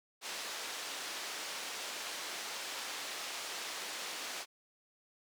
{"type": "band-pass noise", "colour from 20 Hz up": "white", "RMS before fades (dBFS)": -42, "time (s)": [0.21, 4.46], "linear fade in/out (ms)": 50, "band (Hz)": [370, 5500], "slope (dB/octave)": 12, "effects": []}